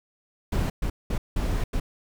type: noise bursts at uneven times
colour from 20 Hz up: brown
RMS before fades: -25 dBFS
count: 5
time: 0.52-0.7 / 0.82-0.9 / 1.1-1.18 / 1.36-1.64 / 1.73-1.8 s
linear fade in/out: 5 ms
effects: none